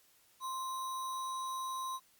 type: tone with sample-and-hold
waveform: sine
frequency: 1048 Hz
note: C6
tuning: 2 cents sharp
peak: -36 dBFS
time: 0.4-2 s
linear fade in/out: 50 ms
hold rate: 4900 Hz
effects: white hiss -67 dBFS RMS until 2.19 s + Opus 48 kbps